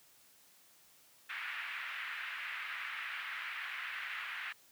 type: band-pass noise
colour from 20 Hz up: pink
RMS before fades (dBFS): -42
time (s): 1.29-4.53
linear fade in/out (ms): 10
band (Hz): 1500 to 2500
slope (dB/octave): 24
effects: white hiss -64 dBFS RMS until 4.71 s + high-pass 80 Hz 12 dB/octave